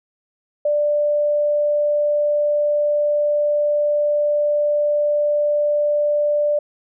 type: tone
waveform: sine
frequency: 590 Hz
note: D5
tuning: 8 cents sharp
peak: -15 dBFS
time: 0.65-6.59 s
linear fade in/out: 5 ms
effects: none